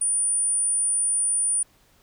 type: tone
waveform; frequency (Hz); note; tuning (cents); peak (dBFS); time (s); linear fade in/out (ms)
sine; 9397; D9; 0; -20; 0.01-1.63; 5
effects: pink hiss -60 dBFS RMS until 2.02 s